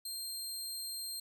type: tone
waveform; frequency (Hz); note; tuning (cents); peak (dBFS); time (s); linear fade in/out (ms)
20% pulse; 4186; C8; 0; -33; 0.05-1.2; 5
effects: none